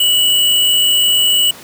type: tone with sample-and-hold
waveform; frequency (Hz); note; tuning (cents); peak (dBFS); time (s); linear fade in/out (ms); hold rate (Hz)
sine; 2948; F#7; -7; -9; 0-1.51; 5; 11025
effects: pink hiss -35 dBFS RMS until 1.63 s + high-pass 150 Hz 12 dB/octave